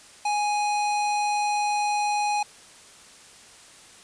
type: tone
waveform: square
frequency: 830.6 Hz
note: G#5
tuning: in tune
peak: -23 dBFS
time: 0.25-2.43 s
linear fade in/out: 5 ms
effects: white hiss -49 dBFS RMS until 4.03 s + resampled to 22050 Hz